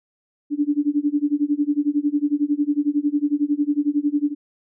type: tone with tremolo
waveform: sine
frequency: 291.8 Hz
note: D4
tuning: 11 cents flat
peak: -14 dBFS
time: 0.5-4.35 s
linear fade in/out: 50 ms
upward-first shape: sine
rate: 11 Hz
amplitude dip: 95%
effects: none